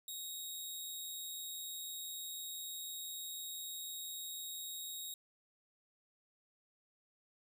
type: tone with amplitude modulation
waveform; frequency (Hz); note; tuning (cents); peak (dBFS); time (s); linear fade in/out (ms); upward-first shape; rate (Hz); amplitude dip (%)
15% pulse; 3766; A#7; +17; -34; 0.08-5.14; 2; sine; 166; 30
effects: none